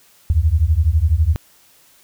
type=beating tone pair; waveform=sine; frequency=73.42 / 85.42 Hz; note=D2 / F2; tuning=0 / -38 cents; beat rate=12 Hz; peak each=-15 dBFS; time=0.3-1.36 s; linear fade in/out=0 ms; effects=white hiss -52 dBFS RMS until 2.03 s